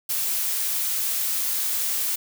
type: noise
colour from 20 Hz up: blue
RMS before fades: -25 dBFS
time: 0.09-2.16 s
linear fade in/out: 10 ms
effects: none